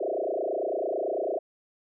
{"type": "tone with frequency modulation", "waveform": "sine", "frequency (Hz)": 518, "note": "C5", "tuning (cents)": -17, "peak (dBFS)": -26, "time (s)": [0, 1.39], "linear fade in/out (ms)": 10, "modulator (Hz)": 29, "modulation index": 5.6, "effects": []}